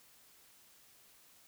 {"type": "silence", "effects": ["white hiss -63 dBFS RMS until 1.47 s"]}